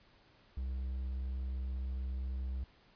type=tone; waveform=triangle; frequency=64.7 Hz; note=C2; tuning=19 cents flat; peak=-33 dBFS; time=0.57-2.64 s; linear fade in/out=5 ms; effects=pink hiss -65 dBFS RMS until 2.95 s + resampled to 11025 Hz